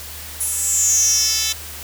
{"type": "tone with high-pass filter sweep", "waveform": "10% pulse", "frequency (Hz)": 440, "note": "A4", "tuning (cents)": 0, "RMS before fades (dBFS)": -18, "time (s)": [0.4, 1.53], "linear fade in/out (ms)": 10, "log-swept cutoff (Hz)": [9700, 4200], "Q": 7.5, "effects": ["added 76 Hz sine -38 dBFS peak until 1.83 s", "white hiss -34 dBFS RMS until 1.83 s"]}